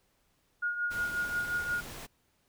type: tone with tremolo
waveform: sine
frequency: 1433 Hz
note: F6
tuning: 44 cents sharp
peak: -27 dBFS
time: 0.62-1.81 s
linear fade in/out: 10 ms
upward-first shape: triangle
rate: 5.6 Hz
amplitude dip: 65%
type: noise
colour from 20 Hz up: pink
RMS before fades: -44 dBFS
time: 0.9-2.07 s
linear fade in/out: 20 ms
effects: pink hiss -72 dBFS RMS until 2.48 s